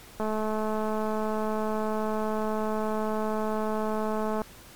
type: click train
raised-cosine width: 1 ms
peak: -17 dBFS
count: 912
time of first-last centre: 0.2-4.418 s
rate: 216 Hz
effects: pink hiss -49 dBFS RMS until 4.75 s + MP3 96 kbps